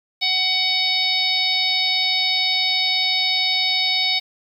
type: harmonic tone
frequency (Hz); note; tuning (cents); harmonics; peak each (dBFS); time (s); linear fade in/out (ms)
749; F#5; +21; 1 / 3 / 4 / 5 / 6 / 7; -31 / -24 / -30 / -20 / -25 / -26; 0.21-4.2; 20
effects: 8-bit